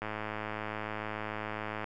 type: click train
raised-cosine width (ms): 0.5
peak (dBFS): -21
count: 196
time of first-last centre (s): 0.02-1.842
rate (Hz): 107
effects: none